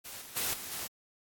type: noise with level steps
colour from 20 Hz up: white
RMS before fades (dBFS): -44 / -48 / -32 / -42 / -38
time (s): 0.04-0.88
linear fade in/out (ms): 20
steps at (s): 0.21 / 0.36 / 0.53 / 0.71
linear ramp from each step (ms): 10
effects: AAC 64 kbps